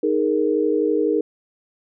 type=chord; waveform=sine; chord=D# suspended fourth; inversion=none; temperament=just; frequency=311.1 / 414.8 / 466.7 Hz; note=D#4 / G#4 / A#4; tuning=0 / -2 / +2 cents; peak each=-21 dBFS; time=0.03-1.21 s; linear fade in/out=5 ms; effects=none